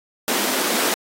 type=high-pass noise; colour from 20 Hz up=pink; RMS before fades=-21 dBFS; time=0.28-0.94 s; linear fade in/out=0 ms; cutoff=210 Hz; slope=48 dB/octave; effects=AAC 48 kbps